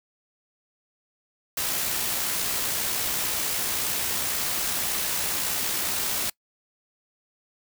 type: noise with amplitude modulation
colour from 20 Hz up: white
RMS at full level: -26 dBFS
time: 1.57-6.3 s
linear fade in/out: 5 ms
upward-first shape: sine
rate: 61.9 Hz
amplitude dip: 25%
effects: noise-tail reverb RT60 0.1 s tail -24 dB re dry